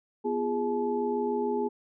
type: tone cluster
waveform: sine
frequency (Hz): 247 / 346 / 412.7 / 861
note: B3 / F4 / G#4 / A5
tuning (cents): 0 / -16 / -11 / -38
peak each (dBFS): -32 / -36 / -28 / -34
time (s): 0.24-1.69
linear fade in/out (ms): 20
effects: none